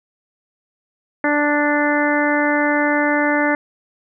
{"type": "harmonic tone", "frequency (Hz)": 293.7, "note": "D4", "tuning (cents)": 0, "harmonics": [1, 2, 3, 4, 5, 6, 7], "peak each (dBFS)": [-19, -21, -23, -28, -24, -22, -25], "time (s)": [1.24, 3.55], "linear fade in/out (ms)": 2, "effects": []}